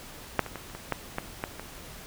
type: clicks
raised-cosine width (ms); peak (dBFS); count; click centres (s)
0.5; -6 / -22 / -21 / -30 / -24 / -11 / -14 / -14 / -22; 9; 0.393 / 0.463 / 0.557 / 0.699 / 0.75 / 0.923 / 1.184 / 1.439 / 1.596
effects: pink hiss -45 dBFS RMS until 2.06 s